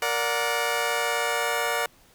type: chord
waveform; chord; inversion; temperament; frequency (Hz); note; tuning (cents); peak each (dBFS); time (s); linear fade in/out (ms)
15% pulse; Bb augmented; none; just; 466.2 / 582.7 / 728.4; Bb4 / D5 / F#5; 0 / -14 / -27; -22; 0.02-1.86; 2
effects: pink hiss -57 dBFS RMS until 2.14 s